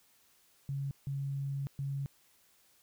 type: tone bursts at uneven times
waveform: sine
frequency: 138.59 Hz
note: C#3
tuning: in tune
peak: -33 dBFS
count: 3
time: 0.69-0.91 / 1.07-1.67 / 1.79-2.06 s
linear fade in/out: 0 ms
effects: white hiss -67 dBFS RMS until 2.82 s